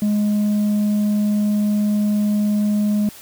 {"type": "tone with tanh clipping", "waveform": "sine", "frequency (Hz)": 208.5, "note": "G#3", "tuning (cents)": 7, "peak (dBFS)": -16, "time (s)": [0.02, 3.09], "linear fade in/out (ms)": 2, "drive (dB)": 3, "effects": ["white hiss -41 dBFS RMS until 3.21 s"]}